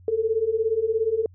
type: beating tone pair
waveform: sine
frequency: 433 / 450 Hz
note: A4 / A4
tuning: -28 / +39 cents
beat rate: 17 Hz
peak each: -25 / -22 dBFS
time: 0.08-1.26 s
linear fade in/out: 2 ms
effects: added 90 Hz sine -47 dBFS peak until 1.34 s